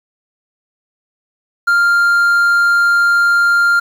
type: tone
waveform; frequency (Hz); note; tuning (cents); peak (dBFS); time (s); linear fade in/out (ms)
triangle; 1396.9; F6; 0; -7; 1.67-3.8; 10
effects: 7-bit